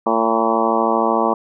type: harmonic tone with a mistuned harmonic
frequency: 113.4 Hz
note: A#2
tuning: 47 cents flat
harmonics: 2 / 3 / 4 / 5 / 6 / 7 / 8 / 9 / 10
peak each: -23 / -23 / -23 / -23 / -23 / -23 / -23 / -23 / -23 dBFS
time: 0.06-1.34 s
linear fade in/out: 5 ms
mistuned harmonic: 9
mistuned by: -36 cents
effects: none

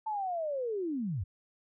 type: linear sweep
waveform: sine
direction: down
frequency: 890 to 77.78 Hz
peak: -31 dBFS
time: 0.06-1.24 s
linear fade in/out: 10 ms
effects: none

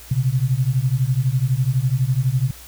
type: beating tone pair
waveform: sine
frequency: 123.47 / 135.47 Hz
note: B2 / C#3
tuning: 0 / -39 cents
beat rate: 12 Hz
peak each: -19 / -19 dBFS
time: 0.11-2.51 s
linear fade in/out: 5 ms
effects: added 60 Hz sine -43 dBFS peak until 2.67 s + white hiss -42 dBFS RMS until 2.67 s

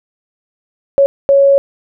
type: tone bursts at uneven times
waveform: sine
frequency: 555 Hz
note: C#5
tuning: 2 cents sharp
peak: -5 dBFS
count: 2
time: 0.98-1.06 / 1.29-1.58 s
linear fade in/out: 0 ms
effects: none

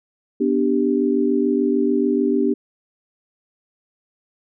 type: chord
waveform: sine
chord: G major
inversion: first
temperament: equal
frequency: 246.9 / 293.7 / 392 Hz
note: B3 / D4 / G4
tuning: 0 / 0 / 0 cents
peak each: -20 dBFS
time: 0.4-2.54 s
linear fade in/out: 10 ms
effects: none

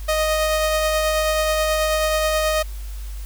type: tone with tremolo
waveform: sawtooth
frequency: 622.3 Hz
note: D#5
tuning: in tune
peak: -13 dBFS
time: 0.08-2.63 s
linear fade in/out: 10 ms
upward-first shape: triangle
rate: 9.3 Hz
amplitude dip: 25%
effects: added 50 Hz sine -28 dBFS peak until 3.25 s + white hiss -45 dBFS RMS until 3.25 s

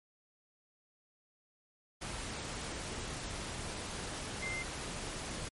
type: tone in noise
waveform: sine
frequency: 2088 Hz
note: C7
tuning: 4 cents flat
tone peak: -37 dBFS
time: 4.42-4.63 s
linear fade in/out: 10 ms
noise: pink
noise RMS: -41 dBFS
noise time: 2.01-5.49 s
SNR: +1 dB
effects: MP3 48 kbps

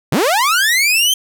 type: linear sweep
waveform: sawtooth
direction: up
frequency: 106.3 to 3173 Hz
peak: -8 dBFS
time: 0.12-1.14 s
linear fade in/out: 5 ms
effects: none

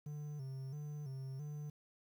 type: tone with vibrato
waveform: triangle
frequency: 140.6 Hz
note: C#3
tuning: 25 cents sharp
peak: -40 dBFS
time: 0.06-1.7 s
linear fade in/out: 5 ms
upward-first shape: square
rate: 1.5 Hz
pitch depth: 95 cents each way
effects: 11-bit

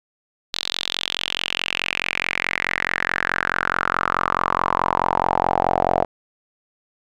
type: tone with band-pass filter sweep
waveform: sawtooth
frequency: 44.68 Hz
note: F1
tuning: 40 cents sharp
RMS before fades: -22 dBFS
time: 0.53-6.05 s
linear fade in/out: 10 ms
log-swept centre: 4000 to 690 Hz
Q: 4.7
effects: none

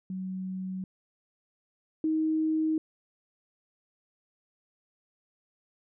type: tone pair in turn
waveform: sine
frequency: 187.3 / 315 Hz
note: F#3 / D#4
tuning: +21 / +21 cents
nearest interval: major sixth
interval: 900 cents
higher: second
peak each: -32 / -24 dBFS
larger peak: second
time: 0.1-0.84 / 2.04-2.78 s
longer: neither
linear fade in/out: 2 ms
effects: none

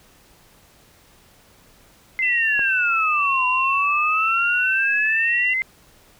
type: exponential two-way sweep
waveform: sine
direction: down then up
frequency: 2093 to 1001 to 2093 Hz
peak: -19 dBFS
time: 2.19-5.62 s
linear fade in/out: 0 ms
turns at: 3.47 s
type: tone with vibrato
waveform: sine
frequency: 2676 Hz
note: E7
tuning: 25 cents sharp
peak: -20 dBFS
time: 2.22-5.54 s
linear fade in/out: 10 ms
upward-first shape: sine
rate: 0.99 Hz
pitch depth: 48 cents each way
type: click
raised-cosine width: 1 ms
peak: -19 dBFS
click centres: 2.593 s
effects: pink hiss -53 dBFS RMS until 6.19 s

